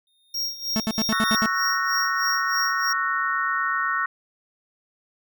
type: tone with exponential growth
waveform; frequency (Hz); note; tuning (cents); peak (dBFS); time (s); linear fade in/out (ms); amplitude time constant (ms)
square; 3669; A#7; -28; -26; 0.07-1.36; 1; 280
type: tone with tremolo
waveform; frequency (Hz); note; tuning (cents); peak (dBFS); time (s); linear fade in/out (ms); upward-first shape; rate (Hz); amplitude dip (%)
square; 5588; F8; 0; -24; 0.34-2.93; 5; sine; 3.2; 80
type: tone bursts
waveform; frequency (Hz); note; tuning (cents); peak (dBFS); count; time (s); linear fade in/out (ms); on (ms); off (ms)
45% pulse; 220; A3; 0; -21; 7; 0.76-1.459; 0; 39; 71
type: chord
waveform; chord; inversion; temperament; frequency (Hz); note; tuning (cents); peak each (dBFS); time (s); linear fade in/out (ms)
sine; F# dominant seventh; second; just; 1110 / 1332 / 1480 / 1850; C#6 / E6 / F#6 / A#6; +2 / +18 / 0 / -14; -27; 1.12-4.06; 5
effects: none